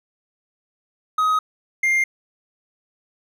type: tone pair in turn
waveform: triangle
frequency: 1261 / 2110 Hz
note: D#6 / C7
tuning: +23 / +14 cents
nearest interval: major sixth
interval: 891 cents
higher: second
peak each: -14 dBFS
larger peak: neither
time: 1.18-1.39 / 1.83-2.04 s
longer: neither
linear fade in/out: 5 ms
effects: none